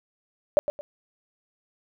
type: tone with echo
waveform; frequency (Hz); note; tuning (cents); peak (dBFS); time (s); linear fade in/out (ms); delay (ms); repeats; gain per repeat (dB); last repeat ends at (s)
sine; 587.3; D5; 0; -13; 0.57-0.59; 0; 110; 2; -10; 0.81
effects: none